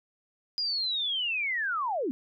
sine linear sweep, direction down, 4930 to 230 Hz, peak -27 dBFS, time 0.58-2.11 s, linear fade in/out 0 ms, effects none

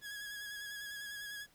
sawtooth tone with vibrato, 1665 Hz, G#6, 4 cents sharp, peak -39 dBFS, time 0.01-1.47 s, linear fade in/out 50 ms, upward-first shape square, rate 10 Hz, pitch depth 23 cents each way, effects pink hiss -67 dBFS RMS until 1.54 s

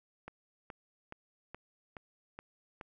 click train, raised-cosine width 0.5 ms, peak -29 dBFS, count 7, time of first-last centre 0.28-2.812 s, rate 2.37 Hz, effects none

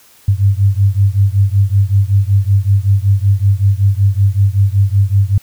sine beating tone pair, 96.9 / 102.2 Hz, G2 / G#2, -20 / -27 cents, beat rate 5.3 Hz, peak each -11 / -12 dBFS, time 0.28-5.38 s, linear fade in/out 5 ms, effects white hiss -46 dBFS RMS until 5.42 s

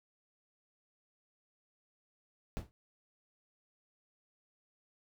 brown noise with exponential decay, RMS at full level -34 dBFS, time 2.57-2.71 s, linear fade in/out 0 ms, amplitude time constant 30 ms, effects none

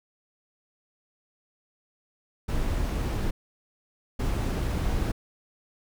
brown noise bursts at uneven times, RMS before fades -27 dBFS, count 2, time 2.48-3.31 / 4.19-5.12 s, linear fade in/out 10 ms, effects none

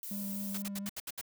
violet noise, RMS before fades -42 dBFS, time 0.03-0.62 s, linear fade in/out 0 ms
triangle tone with vibrato, 200.1 Hz, G3, 36 cents sharp, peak -35 dBFS, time 0.11-0.89 s, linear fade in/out 2 ms, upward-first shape square, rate 4.2 Hz, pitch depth 10 cents each way
white noise bursts, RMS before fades -40 dBFS, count 7, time 0.54-1.213 s, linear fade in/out 5 ms, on 37 ms, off 69 ms
effects none

